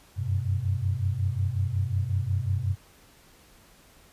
sine tone cluster, 91.5 / 97 / 126.8 Hz, F#2 / G2 / B2, -19 / -18 / +46 cents, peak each -29 / -27 / -30 dBFS, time 0.16-2.76 s, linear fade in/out 50 ms, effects pink hiss -56 dBFS RMS until 4.12 s + resampled to 32000 Hz

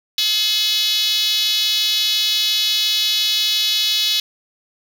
5% pulse tone with high-pass filter, 425.7 Hz, G#4, 43 cents sharp, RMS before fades -18 dBFS, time 0.18-4.2 s, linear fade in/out 2 ms, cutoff 3600 Hz, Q 3.3, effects none

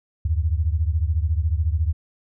sine beating tone pair, 75.4 / 89.4 Hz, D2 / F2, +46 / +41 cents, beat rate 14 Hz, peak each -20 / -23 dBFS, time 0.25-1.93 s, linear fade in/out 5 ms, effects none

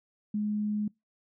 sine tone, 209.9 Hz, G#3, 19 cents sharp, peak -27 dBFS, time 0.34-0.88 s, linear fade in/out 5 ms, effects noise-tail reverb RT60 0.2 s tail -25 dB re dry

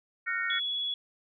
sine chord, Gb major seventh, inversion third, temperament just, 1387.5 / 1480 / 1850 / 2220 Hz, F6 / Gb6 / Bb6 / Db7, -12 / 0 / -14 / +2 cents, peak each -35 / -35 / -32 / -35 dBFS, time 0.26-0.6 s, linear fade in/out 20 ms
sine tone, 3379 Hz, G#7, 29 cents sharp, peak -29 dBFS, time 0.5-0.94 s, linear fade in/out 2 ms
effects none

